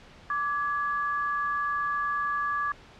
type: tone pair together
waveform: sine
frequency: 1166.3 / 1678 Hz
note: D6 / G#6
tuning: -12 / +17 cents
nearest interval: tritone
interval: 629 cents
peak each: -27 / -31 dBFS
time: 0.3-2.72 s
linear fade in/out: 2 ms
effects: pink hiss -51 dBFS RMS until 2.99 s + low-pass 4000 Hz 12 dB/octave